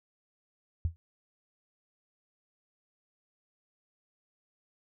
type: tone with exponential decay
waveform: sine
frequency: 83.5 Hz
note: E2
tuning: 23 cents sharp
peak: -22 dBFS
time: 0.85-0.96 s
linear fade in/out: 0 ms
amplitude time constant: 23 ms
effects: none